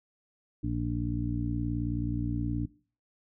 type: harmonic tone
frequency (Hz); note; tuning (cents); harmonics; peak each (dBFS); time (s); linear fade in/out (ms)
58.9; A#1; +19; 1 / 2 / 3 / 4 / 5; -35 / -33 / -41 / -37 / -33; 0.63-2.66; 10
effects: noise-tail reverb RT60 0.4 s tail -19 dB re dry